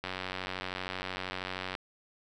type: click train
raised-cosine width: 0.3 ms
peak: -19 dBFS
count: 160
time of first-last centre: 0.04-1.752 s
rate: 92.9 Hz
effects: none